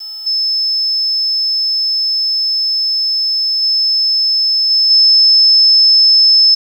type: tone with level steps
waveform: sine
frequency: 5240 Hz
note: E8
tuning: 11 cents flat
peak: -24 / -12 / -10 / -8 / -5 dBFS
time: 0-6.55 s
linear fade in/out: 10 ms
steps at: 0.26 / 3.62 / 4.7 / 4.9 s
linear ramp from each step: 10 ms
effects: 7-bit